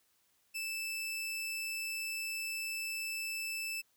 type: tone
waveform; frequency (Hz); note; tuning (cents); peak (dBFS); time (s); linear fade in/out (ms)
sawtooth; 2637; E7; 0; -33; 0.54-3.82; 20
effects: white hiss -73 dBFS RMS until 3.96 s